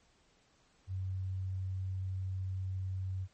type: tone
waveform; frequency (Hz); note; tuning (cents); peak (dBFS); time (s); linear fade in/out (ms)
sine; 94.2; F#2; +32; -34; 0.87-3.28; 50
effects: pink hiss -69 dBFS RMS until 3.33 s + MP3 32 kbps